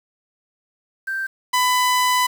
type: tone pair in turn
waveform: sine / sawtooth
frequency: 1568 / 999.7 Hz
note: G6 / B5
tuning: 0 / +21 cents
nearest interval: minor sixth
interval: 779 cents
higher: first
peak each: -22 / -12 dBFS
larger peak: second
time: 1.07-1.27 / 1.53-2.27 s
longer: second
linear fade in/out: 10 ms
effects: 7-bit